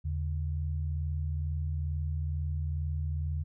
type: tone pair together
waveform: sine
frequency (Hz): 80.5 / 142.75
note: E2 / D3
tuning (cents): -41 / -49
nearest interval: minor seventh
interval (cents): 992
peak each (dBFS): -30 / -37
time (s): 0.04-3.44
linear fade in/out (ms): 20
effects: none